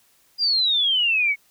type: exponential sweep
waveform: sine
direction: down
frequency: 4900 to 2190 Hz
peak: -17 dBFS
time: 0.38-1.36 s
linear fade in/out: 50 ms
effects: white hiss -60 dBFS RMS until 1.5 s